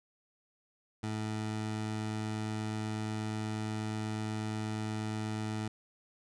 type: tone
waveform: 20% pulse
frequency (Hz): 108.3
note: A2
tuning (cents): -27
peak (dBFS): -29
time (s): 1.03-5.68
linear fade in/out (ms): 5
effects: resampled to 22050 Hz